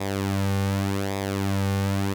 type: tone with flanger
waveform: sawtooth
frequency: 98.1 Hz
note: G2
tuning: 2 cents sharp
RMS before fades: -25 dBFS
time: 0-2.14 s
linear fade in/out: 10 ms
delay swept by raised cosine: 0.68 to 3.08 ms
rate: 0.86 Hz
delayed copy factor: -0.65
effects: none